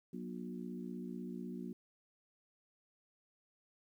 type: harmonic tone with a mistuned harmonic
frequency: 60.1 Hz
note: B1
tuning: 46 cents flat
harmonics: 3 / 4 / 5 / 6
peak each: -45 / -45 / -50 / -50 dBFS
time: 0.13-1.73 s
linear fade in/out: 5 ms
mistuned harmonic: 3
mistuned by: +38 cents
effects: 12-bit